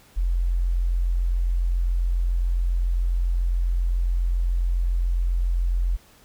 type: tone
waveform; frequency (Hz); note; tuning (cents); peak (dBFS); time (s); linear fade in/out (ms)
sine; 43.65; F1; 0; -19; 0.16-5.97; 20
effects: pink hiss -54 dBFS RMS until 6.24 s